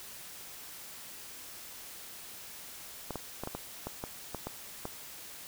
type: clicks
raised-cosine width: 1 ms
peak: -22 dBFS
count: 10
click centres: 3.107 / 3.157 / 3.436 / 3.474 / 3.55 / 3.87 / 4.039 / 4.347 / 4.47 / 4.854 s
effects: white hiss -47 dBFS RMS until 5.47 s